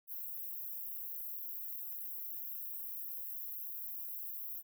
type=high-pass noise; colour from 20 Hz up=white; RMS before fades=-43 dBFS; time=0.07-4.63 s; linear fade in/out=50 ms; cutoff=12000 Hz; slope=96 dB/octave; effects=none